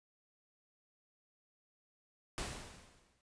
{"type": "noise with exponential decay", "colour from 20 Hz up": "pink", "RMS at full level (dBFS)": -38, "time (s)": [2.38, 3.21], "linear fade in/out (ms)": 0, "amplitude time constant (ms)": 180, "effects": ["noise-tail reverb RT60 0.1 s tail -21 dB re dry", "resampled to 22050 Hz"]}